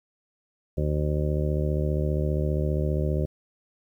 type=harmonic tone; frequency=75 Hz; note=D2; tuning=37 cents sharp; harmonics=1 / 2 / 3 / 4 / 5 / 6 / 7 / 8; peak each=-26 / -27 / -36 / -37 / -32 / -42 / -34 / -36 dBFS; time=0.77-3.26 s; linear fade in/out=10 ms; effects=10-bit